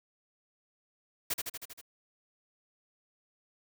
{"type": "noise with echo", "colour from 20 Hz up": "white", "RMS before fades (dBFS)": -31, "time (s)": [1.3, 1.34], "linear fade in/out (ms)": 10, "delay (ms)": 79, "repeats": 6, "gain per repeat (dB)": -3, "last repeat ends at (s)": 1.814, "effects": []}